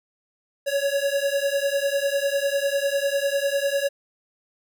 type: beating tone pair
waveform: square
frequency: 554.4 / 564.4 Hz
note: C#5 / C#5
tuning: 0 / +31 cents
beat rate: 10 Hz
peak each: -25 dBFS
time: 0.66-3.89 s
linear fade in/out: 20 ms
effects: none